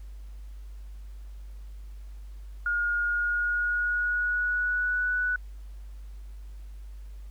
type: tone with pitch glide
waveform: sine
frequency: 1427 to 1481.6 Hz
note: F6 to F#6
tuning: +37 to +2 cents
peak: -24 dBFS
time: 2.66-5.36 s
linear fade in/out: 2 ms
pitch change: +65 cents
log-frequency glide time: 3.02-5.12 s
effects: added 50 Hz sine -39 dBFS peak until 7.3 s + pink hiss -63 dBFS RMS until 7.3 s